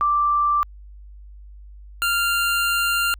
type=tone pair in turn; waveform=sine / 25% pulse; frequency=1174.7 / 1391.9 Hz; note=D6 / F6; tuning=0 / -6 cents; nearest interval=minor third; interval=294 cents; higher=second; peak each=-16 / -15 dBFS; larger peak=second; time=0.01-0.63 / 2.02-3.14 s; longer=second; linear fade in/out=0 ms; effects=added 50 Hz sine -39 dBFS peak until 3.19 s